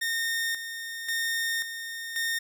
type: tone with tremolo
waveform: sawtooth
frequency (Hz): 1833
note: A#6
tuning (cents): -30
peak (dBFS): -23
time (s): 0.01-2.39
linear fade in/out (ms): 10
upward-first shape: square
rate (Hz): 0.93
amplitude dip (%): 60
effects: none